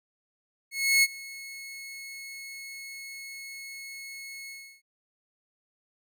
sawtooth tone with ADSR envelope, 2185 Hz, C#7, 26 cents flat, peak -14 dBFS, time 0.71-4.82 s, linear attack 320 ms, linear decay 38 ms, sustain -22 dB, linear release 330 ms, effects none

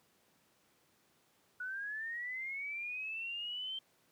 sine linear sweep, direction up, 1460 to 3136 Hz, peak -38 dBFS, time 1.6-3.79 s, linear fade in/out 5 ms, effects pink hiss -71 dBFS RMS until 4.11 s + high-pass 150 Hz 12 dB/octave

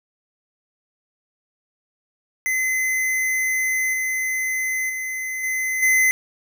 square tone with level steps, 2044 Hz, C7, 41 cents flat, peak -20 / -22 / -26 / -22 / -15 dBFS, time 2.46-6.11 s, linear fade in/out 0 ms, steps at 3.93 / 4.89 / 5.43 / 5.82 s, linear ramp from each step 10 ms, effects none

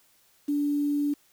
sine tone with quantisation, 290 Hz, D4, 22 cents flat, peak -23 dBFS, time 0.48-1.14 s, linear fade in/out 10 ms, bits 8, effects white hiss -63 dBFS RMS until 1.32 s

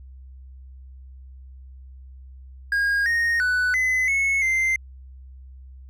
triangle tone with pitch steps, 1629 / 1858 / 1489 / 2025 / 2193 / 2083 Hz, G#6 / A#6 / F#6 / B6 / C#7 / C7, -34 / -6 / +11 / +43 / -19 / -8 cents, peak -17 dBFS, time 2.72-4.76 s, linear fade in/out 2 ms, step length 340 ms, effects added 65 Hz sine -40 dBFS peak until 5.89 s

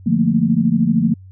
sine chord, Bb major seventh, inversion first, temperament equal with one note detuned, 147.51 / 174.61 / 220 / 233.1 Hz, D3 / F3 / A3 / Bb3, +8 / 0 / 0 / 0 cents, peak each -22 / -18 / -17 / -17 dBFS, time 0.06-1.14 s, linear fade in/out 10 ms, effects added 94 Hz sine -37 dBFS peak until 1.31 s

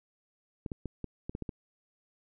clicks, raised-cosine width 3 ms, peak -23 dBFS, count 8, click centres 0.662 / 0.718 / 0.857 / 1.043 / 1.295 / 1.351 / 1.423 / 1.492 s, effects none

